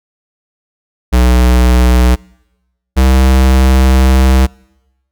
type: tone pair in turn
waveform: square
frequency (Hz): 61.74 / 65.18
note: B1 / C2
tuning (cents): 0 / -6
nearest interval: minor second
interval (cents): 94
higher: second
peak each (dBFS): -6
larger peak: neither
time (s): 1.12-2.16 / 2.96-4.47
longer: second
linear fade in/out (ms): 20
effects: noise-tail reverb RT60 1.0 s tail -26 dB re dry